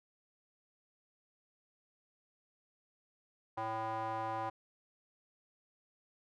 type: tone with band-pass filter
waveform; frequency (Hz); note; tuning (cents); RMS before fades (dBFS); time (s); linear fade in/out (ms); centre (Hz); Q
square; 111.1; A2; +17; -38; 3.57-4.5; 10; 890; 3.9
effects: none